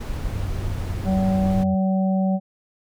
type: noise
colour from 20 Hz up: brown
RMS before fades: -28 dBFS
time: 0-1.64 s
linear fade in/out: 10 ms
type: tone with vibrato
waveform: sine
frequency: 93.4 Hz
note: F#2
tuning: 17 cents sharp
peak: -27 dBFS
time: 0.32-1.75 s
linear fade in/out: 5 ms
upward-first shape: sine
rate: 3.4 Hz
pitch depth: 130 cents each way
type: harmonic tone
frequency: 190 Hz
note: F#3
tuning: 46 cents sharp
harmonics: 1 / 3 / 4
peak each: -18 / -28 / -30 dBFS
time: 1.04-2.4 s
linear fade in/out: 50 ms
effects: none